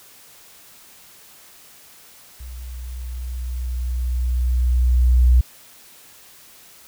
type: tone with level ramp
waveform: sine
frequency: 61.74 Hz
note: B1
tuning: in tune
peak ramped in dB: -32 to -9 dBFS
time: 2.4-5.41 s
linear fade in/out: 5 ms
effects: white hiss -47 dBFS RMS until 6.87 s